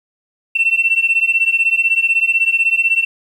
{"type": "beating tone pair", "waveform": "sine", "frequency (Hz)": [2691, 2707], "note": ["E7", "E7"], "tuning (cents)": [35, 45], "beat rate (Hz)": 16, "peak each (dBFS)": -14, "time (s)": [0.55, 3.05], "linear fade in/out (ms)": 10, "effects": ["tanh soft clip ceiling -5 dBFS", "8-bit"]}